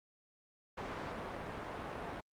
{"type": "low-pass noise", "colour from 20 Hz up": "white", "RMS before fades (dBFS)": -43, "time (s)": [0.77, 2.21], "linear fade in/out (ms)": 10, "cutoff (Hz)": 1100, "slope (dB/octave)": 12, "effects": ["Opus 48 kbps"]}